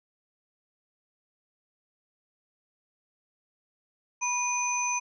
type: tone cluster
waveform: sine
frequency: 976 / 2460 / 6110 Hz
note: B5 / D#7 / G8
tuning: -21 / -20 / -45 cents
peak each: -30 / -31 / -30 dBFS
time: 4.21-5 s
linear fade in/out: 20 ms
effects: none